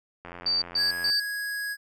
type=click train; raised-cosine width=0.5 ms; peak=-25 dBFS; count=75; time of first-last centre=0.25-1.099 s; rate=87.2 Hz
type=tone bursts; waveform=sine; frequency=4627 Hz; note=D8; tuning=27 cents flat; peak=-22 dBFS; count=3; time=0.46-1.2 s; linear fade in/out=5 ms; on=160 ms; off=130 ms
type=tone; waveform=square; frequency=1661.2 Hz; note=G#6; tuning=in tune; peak=-30 dBFS; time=0.76-1.77 s; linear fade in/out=50 ms
effects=none